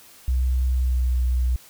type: tone with pitch glide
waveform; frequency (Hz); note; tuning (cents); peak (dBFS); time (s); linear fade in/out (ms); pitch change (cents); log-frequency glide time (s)
sine; 63.6 to 62.18; C2 to B1; -48 to +12; -18; 0.28-1.56; 0; -40; 0.7-1.15
effects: white hiss -49 dBFS RMS until 1.69 s